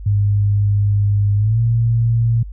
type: tone with pitch glide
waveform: sine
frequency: 101.9 to 115.71 Hz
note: G#2 to A#2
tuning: -32 to -12 cents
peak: -12 dBFS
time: 0.06-2.43 s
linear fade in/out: 5 ms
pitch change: +220 cents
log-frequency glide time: 1.37-1.6 s
effects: added 50 Hz sine -28 dBFS peak until 2.52 s